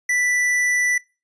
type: tone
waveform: square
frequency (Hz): 1975.5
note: B6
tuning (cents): 0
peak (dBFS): -18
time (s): 0.09-0.98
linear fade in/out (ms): 5
effects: noise-tail reverb RT60 0.3 s tail -23 dB re dry + resampled to 22050 Hz